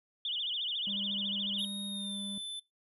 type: tone with vibrato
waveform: sine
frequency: 3245 Hz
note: G#7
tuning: 41 cents flat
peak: -32 dBFS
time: 0.25-1.65 s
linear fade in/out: 2 ms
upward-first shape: sine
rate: 14 Hz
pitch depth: 200 cents each way
type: tone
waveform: triangle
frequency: 200.4 Hz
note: G3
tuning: 38 cents sharp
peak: -38 dBFS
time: 0.87-2.38 s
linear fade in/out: 2 ms
type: tone with pitch glide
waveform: square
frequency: 3729 to 3520 Hz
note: A#7 to A7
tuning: 0 to 0 cents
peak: -38 dBFS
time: 1.58-2.6 s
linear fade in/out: 10 ms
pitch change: -100 cents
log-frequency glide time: 1.88-2.2 s
effects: noise-tail reverb RT60 0.2 s tail -22 dB re dry + resampled to 32000 Hz